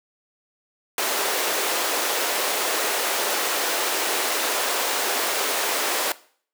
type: high-pass noise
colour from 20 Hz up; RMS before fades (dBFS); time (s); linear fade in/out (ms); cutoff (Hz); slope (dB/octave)
pink; -24; 0.98-6.12; 2; 390; 24
effects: noise-tail reverb RT60 0.5 s tail -19 dB re dry